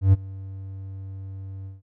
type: tone with ADSR envelope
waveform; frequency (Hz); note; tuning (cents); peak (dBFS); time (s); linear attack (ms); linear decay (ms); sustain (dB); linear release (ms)
triangle; 96.4; G2; -28; -8; 0.01-1.82; 120; 25; -23; 160
effects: none